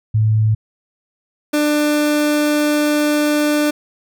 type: tone pair in turn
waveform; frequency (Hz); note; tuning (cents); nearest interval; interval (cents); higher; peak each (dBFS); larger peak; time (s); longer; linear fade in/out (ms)
sine / 30% pulse; 108.9 / 297.5; A2 / D4; -17 / +22; octave + perfect fourth; 1739; second; -11; neither; 0.14-0.55 / 1.53-3.71; second; 10
effects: none